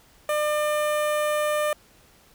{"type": "tone with notch filter", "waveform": "sawtooth", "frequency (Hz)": 600, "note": "D5", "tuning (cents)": 37, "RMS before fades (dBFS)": -24, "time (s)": [0.29, 1.73], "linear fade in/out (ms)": 2, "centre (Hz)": 4800, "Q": 0.92, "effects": ["pink hiss -56 dBFS RMS until 2.34 s"]}